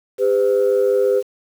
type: tone pair together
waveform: sine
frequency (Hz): 401.8 / 507.2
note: G4 / B4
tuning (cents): +43 / +46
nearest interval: major third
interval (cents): 403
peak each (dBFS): -15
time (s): 0.18-1.23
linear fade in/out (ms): 50
effects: tanh soft clip ceiling -8 dBFS + 7-bit